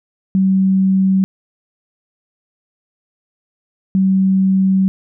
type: tone pair in turn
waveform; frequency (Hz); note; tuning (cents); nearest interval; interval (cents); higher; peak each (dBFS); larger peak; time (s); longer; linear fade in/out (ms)
sine; 190.8 / 190.8; G3 / G3; -47 / -47; unison; 0; neither; -10; neither; 0.35-1.24 / 3.95-4.88; second; 0
effects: none